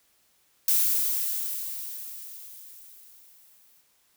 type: noise with exponential decay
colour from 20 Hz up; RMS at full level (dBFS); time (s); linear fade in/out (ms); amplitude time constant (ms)
violet; -21; 0.68-3.81; 2; 680
effects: white hiss -66 dBFS RMS until 4.16 s